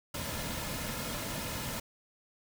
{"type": "noise with comb filter", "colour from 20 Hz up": "pink", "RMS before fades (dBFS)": -37, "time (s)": [0.14, 1.8], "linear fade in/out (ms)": 5, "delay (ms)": 2.6, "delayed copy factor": -0.5, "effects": []}